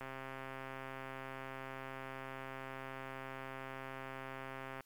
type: click train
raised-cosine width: 0.5 ms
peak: -30 dBFS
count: 639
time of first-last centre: 0.01-4.807 s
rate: 133 Hz
effects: white hiss -71 dBFS RMS until 4.85 s + MP3 96 kbps